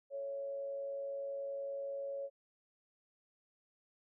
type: tone with frequency modulation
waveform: sine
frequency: 554.4 Hz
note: C#5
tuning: in tune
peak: -38 dBFS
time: 0.1-2.3 s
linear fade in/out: 50 ms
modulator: 110 Hz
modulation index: 0.28
effects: none